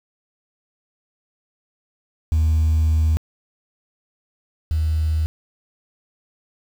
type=tone pair in turn; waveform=sine; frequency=79.1 / 78.69 Hz; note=D#2 / D#2; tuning=+29 / +20 cents; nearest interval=unison; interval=9 cents; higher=first; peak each=-12 / -16 dBFS; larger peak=first; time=2.32-3.17 / 4.71-5.26 s; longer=first; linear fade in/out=0 ms; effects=tanh soft clip ceiling -13 dBFS + 7-bit